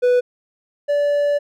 triangle tone pair in turn, 493.9 / 579.1 Hz, B4 / D5, 0 / -24 cents, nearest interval minor third, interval 276 cents, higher second, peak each -10 / -13 dBFS, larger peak first, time 0.02-0.21 / 0.88-1.39 s, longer second, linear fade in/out 20 ms, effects none

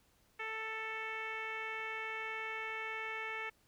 10% pulse tone with low-pass filter, 441.6 Hz, A4, 6 cents sharp, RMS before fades -41 dBFS, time 0.39-3.5 s, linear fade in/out 10 ms, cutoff 2300 Hz, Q 2.9, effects pink hiss -71 dBFS RMS until 3.67 s

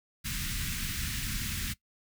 pink band-stop noise, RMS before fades -34 dBFS, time 0.24-1.74 s, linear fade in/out 20 ms, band 230 to 1600 Hz, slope 24 dB/octave, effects noise-tail reverb RT60 0.1 s tail -18 dB re dry

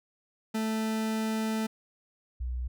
40% pulse / sine tone pair in turn, 220 / 61.74 Hz, A3 / B1, 0 / 0 cents, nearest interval octave + minor seventh, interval 2200 cents, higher first, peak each -27 / -30 dBFS, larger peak first, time 0.54-1.67 / 2.4-2.68 s, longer first, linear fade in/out 10 ms, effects none

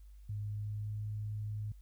sine tone with pitch glide, 103.83 to 105.64 Hz, G#2 to G#2, 0 to +30 cents, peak -36 dBFS, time 0.29-1.72 s, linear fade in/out 5 ms, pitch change +30 cents, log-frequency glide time 0.4-1 s, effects added 50 Hz sine -51 dBFS peak until 1.81 s + white hiss -75 dBFS RMS until 1.81 s

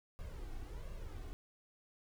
brown noise with flanger, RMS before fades -45 dBFS, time 0.19-1.33 s, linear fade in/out 0 ms, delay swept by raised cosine 1.8 to 2.72 ms, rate 1.4 Hz, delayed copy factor +0.7, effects none

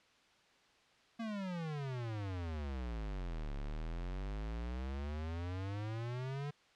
square exponential two-way sweep, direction down then up, 233.1 to 34.65 to 147.7 Hz, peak -39 dBFS, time 1.19-6.51 s, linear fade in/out 10 ms, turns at 3.55 s, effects white hiss -67 dBFS RMS until 6.75 s + low-pass 4000 Hz 12 dB/octave

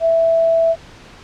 sine tone, 659.3 Hz, E5, in tune, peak -11 dBFS, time 0-0.76 s, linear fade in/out 50 ms, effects pink hiss -41 dBFS RMS until 1.23 s + low-pass 5000 Hz 12 dB/octave

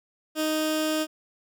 15% pulse tone with notch filter, 311.1 Hz, D#4, in tune, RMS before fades -26 dBFS, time 0.35-1.07 s, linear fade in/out 50 ms, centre 1000 Hz, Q 1.5, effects none

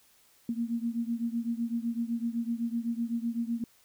sine beating tone pair, 230.3 / 238.2 Hz, A#3 / A#3, -21 / +38 cents, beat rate 7.9 Hz, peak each -31 / -33 dBFS, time 0.49-3.64 s, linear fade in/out 2 ms, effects white hiss -63 dBFS RMS until 3.84 s

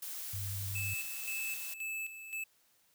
blue noise, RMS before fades -42 dBFS, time 0.02-1.74 s, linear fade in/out 5 ms
sine tone with vibrato, 98.4 Hz, G2, 7 cents sharp, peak -37 dBFS, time 0.33-0.94 s, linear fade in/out 5 ms, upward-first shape triangle, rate 17 Hz, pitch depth 23 cents each way
square tone with tremolo, 2618 Hz, E7, 13 cents flat, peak -37 dBFS, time 0.75-2.44 s, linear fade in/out 5 ms, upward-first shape square, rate 1.9 Hz, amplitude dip 65%
effects white hiss -70 dBFS RMS until 2.94 s + high-pass 60 Hz 12 dB/octave

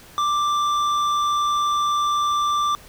sine tone with hard clipping, 1178 Hz, D6, 5 cents sharp, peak -20 dBFS, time 0.18-2.75 s, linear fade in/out 0 ms, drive 9 dB, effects pink hiss -46 dBFS RMS until 2.88 s

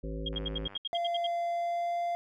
harmonic tone, 54.1 Hz, A1, 29 cents flat, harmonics 1 / 3 / 5 / 7 / 9 / 10, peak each -36 / -41 / -43 / -44 / -46 / -46 dBFS, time 0.03-0.68 s, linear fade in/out 10 ms
sine tone bursts, 3249 Hz, G#7, 39 cents flat, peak -31 dBFS, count 11, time 0.26-1.268 s, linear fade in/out 5 ms, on 28 ms, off 70 ms
click train, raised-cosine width 0.5 ms, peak -34 dBFS, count 44, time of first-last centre 0.33-0.765 s, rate 98.9 Hz
triangle tone with pitch glide, 688 to 692.4 Hz, F5 to F5, -26 to -15 cents, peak -27 dBFS, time 0.93-2.15 s, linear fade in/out 0 ms, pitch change +11 cents, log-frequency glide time 1.51-1.99 s
effects none

